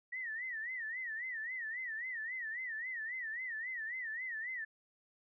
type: tone with vibrato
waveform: sine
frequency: 1896 Hz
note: A#6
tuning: 29 cents sharp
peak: -38 dBFS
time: 0.12-4.65 s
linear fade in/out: 10 ms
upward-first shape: sine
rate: 3.7 Hz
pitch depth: 150 cents each way
effects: none